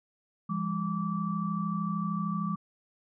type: tone cluster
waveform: sine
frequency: 170 / 203.2 / 1160 Hz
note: F3 / G#3 / D6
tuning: -46 / -38 / -22 cents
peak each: -32 / -32 / -35 dBFS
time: 0.49-2.56 s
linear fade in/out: 10 ms
effects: none